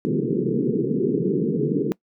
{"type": "band-pass noise", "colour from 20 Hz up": "white", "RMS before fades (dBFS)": -22, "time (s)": [0.05, 1.92], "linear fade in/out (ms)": 0, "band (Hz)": [130, 450], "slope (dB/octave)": 96, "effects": ["noise-tail reverb RT60 0.1 s tail -23 dB re dry"]}